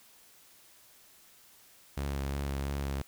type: tone with vibrato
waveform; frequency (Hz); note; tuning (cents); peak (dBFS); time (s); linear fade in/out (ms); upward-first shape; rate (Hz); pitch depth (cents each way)
sawtooth; 69.5; C#2; +5; -28; 1.97-3.02; 5; sine; 2.9; 21
effects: white hiss -59 dBFS RMS until 3.07 s